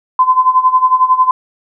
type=tone with tremolo; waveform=sine; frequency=1024 Hz; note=C6; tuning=38 cents flat; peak=-4 dBFS; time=0.19-1.31 s; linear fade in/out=2 ms; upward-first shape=sine; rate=11 Hz; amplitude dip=80%; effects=none